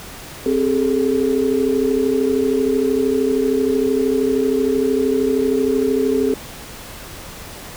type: tone cluster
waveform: sine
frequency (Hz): 263 / 404.1 / 437.1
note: C4 / G#4 / A4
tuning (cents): +9 / -47 / -11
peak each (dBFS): -19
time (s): 0.46-6.34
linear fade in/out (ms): 2
effects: pink hiss -35 dBFS RMS until 7.76 s